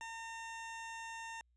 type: tone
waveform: 20% pulse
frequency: 910 Hz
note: A#5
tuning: 42 cents flat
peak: -39 dBFS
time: 0.01-1.41 s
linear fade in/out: 0 ms
effects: added 60 Hz sine -70 dBFS peak until 1.56 s + resampled to 22050 Hz